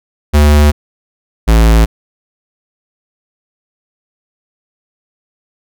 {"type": "tone pair in turn", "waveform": "square", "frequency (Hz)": [74.1, 55.51], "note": ["D2", "A1"], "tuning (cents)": [16, 16], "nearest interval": "perfect fourth", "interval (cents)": 500, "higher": "first", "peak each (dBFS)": -5, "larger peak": "neither", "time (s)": [[0.33, 0.72], [1.47, 1.86]], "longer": "neither", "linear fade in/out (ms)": 20, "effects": []}